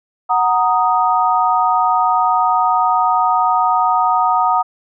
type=chord; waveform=sine; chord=D# minor; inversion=first; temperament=equal; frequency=740 / 932.3 / 1244.5 Hz; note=F#5 / A#5 / D#6; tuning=0 / 0 / 0 cents; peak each=-16 dBFS; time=0.29-4.63 s; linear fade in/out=20 ms; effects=none